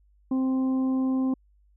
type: harmonic tone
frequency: 261.6 Hz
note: C4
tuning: in tune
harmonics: 1 / 2 / 3 / 4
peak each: -22 / -39 / -43 / -43 dBFS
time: 0.31-1.34 s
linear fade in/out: 5 ms
effects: added 50 Hz sine -58 dBFS peak until 1.76 s